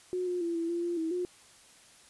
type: tone with pitch steps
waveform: sine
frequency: 364.2 / 357.3 / 339.1 / 333.3 / 343 / 345.8 / 323.5 / 358.3 Hz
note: F#4 / F4 / E4 / E4 / F4 / F4 / E4 / F4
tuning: -27 / +40 / +49 / +19 / -31 / -17 / -32 / +44 cents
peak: -29 dBFS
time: 0.13-1.25 s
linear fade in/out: 0 ms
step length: 140 ms
effects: white hiss -57 dBFS RMS until 2.09 s + resampled to 24000 Hz